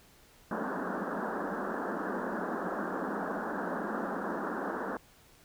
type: band-pass noise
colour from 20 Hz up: pink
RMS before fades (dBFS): -35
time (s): 0.51-4.97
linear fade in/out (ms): 2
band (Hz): 180 to 1700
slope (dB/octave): 96
effects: pink hiss -60 dBFS RMS until 5.44 s